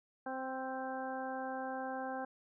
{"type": "harmonic tone with a mistuned harmonic", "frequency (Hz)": 261.6, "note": "C4", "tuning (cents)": 0, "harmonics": [1, 2, 3, 4, 5, 6], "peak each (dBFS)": [-44, -43, -41, -49, -52, -47], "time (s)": [0.26, 2.25], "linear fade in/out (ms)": 5, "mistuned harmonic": 5, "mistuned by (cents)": 19, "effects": []}